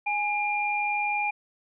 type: tone pair together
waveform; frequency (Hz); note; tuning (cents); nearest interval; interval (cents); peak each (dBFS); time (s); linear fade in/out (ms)
sine; 830 / 2396; G#5 / D7; -1 / +34; octave + tritone; 1835; -27; 0.06-1.31; 10
effects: none